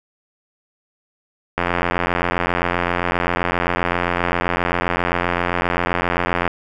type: click train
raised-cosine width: 0.5 ms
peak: -3 dBFS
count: 430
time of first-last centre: 1.58-6.477 s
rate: 87.6 Hz
effects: none